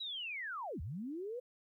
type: linear two-way sweep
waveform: sine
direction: down then up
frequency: 3951 to 65.41 to 511 Hz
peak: -39 dBFS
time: 0-1.4 s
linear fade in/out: 10 ms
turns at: 0.81 s
effects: 13-bit